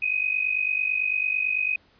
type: tone pair together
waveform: sine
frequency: 2489 / 2538 Hz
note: D#7 / D#7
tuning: 0 / +34 cents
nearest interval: unison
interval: 34 cents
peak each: -25 dBFS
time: 0.02-1.76 s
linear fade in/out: 5 ms
effects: pink hiss -60 dBFS RMS until 1.99 s + resampled to 11025 Hz